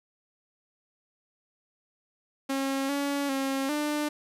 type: tone with pitch steps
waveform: sawtooth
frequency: 271.3 / 282.6 / 270.1 / 297.8 Hz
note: C#4 / C#4 / C#4 / D4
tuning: -37 / +34 / -45 / +24 cents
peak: -23 dBFS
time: 2.49-4.09 s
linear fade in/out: 10 ms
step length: 400 ms
effects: resampled to 32000 Hz + 9-bit